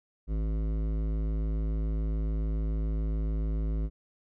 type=tone with hard clipping; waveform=sine; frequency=53.5 Hz; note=A1; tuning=48 cents flat; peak=-29 dBFS; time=0.27-3.9 s; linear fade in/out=50 ms; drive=14 dB; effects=none